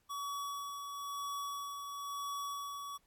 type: tone with tremolo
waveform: square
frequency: 1133 Hz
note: C#6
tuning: 37 cents sharp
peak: -38 dBFS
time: 0.09-2.98 s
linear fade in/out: 20 ms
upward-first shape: sine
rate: 1 Hz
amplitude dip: 40%
effects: pink hiss -75 dBFS RMS until 3.06 s + AAC 64 kbps